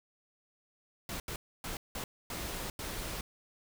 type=noise bursts at uneven times; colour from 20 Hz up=pink; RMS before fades=-39 dBFS; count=6; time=1.09-1.2 / 1.28-1.36 / 1.64-1.77 / 1.95-2.04 / 2.3-2.7 / 2.79-3.21 s; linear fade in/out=2 ms; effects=none